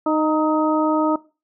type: harmonic tone with a mistuned harmonic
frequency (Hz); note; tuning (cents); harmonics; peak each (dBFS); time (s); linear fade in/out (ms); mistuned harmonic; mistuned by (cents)
309.3; D#4; -10; 1 / 2 / 3 / 4; -19 / -22 / -24 / -25; 0.06-1.16; 5; 4; +32
effects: noise-tail reverb RT60 0.3 s tail -19 dB re dry